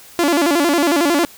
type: tone with vibrato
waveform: sawtooth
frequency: 313.8 Hz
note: D#4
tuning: 15 cents sharp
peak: -9 dBFS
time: 0.19-1.25 s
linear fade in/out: 0 ms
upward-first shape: square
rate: 11 Hz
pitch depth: 160 cents each way
effects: white hiss -42 dBFS RMS until 1.37 s